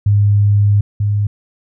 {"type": "tone pair in turn", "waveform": "sine", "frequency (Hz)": [102.4, 103.05], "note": ["G#2", "G#2"], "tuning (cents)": [-24, -13], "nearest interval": "unison", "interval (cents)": 11, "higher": "second", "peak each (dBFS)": [-8, -12], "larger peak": "first", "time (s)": [[0.06, 0.81], [1, 1.27]], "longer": "first", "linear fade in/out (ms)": 5, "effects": []}